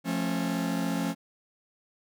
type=chord; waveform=45% pulse; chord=F augmented; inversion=none; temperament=just; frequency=174.61 / 218.3 / 272.8 Hz; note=F3 / A3 / C#4; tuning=0 / -13 / -28 cents; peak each=-31 / -33 / -31 dBFS; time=0.04-1.15 s; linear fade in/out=50 ms; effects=none